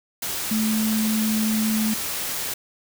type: tone in noise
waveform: sine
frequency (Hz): 218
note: A3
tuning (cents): -16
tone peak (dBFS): -20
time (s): 0.51-1.94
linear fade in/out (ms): 5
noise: white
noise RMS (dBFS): -28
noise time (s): 0.22-2.54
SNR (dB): +5
effects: none